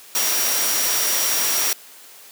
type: tone in noise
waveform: sine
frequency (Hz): 5680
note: F8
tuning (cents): +28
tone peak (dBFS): -24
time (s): 0.15-1.73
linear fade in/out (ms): 2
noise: white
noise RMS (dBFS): -21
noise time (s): 0.15-1.73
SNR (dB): -6
effects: white hiss -44 dBFS RMS until 2.31 s + high-pass 300 Hz 12 dB/octave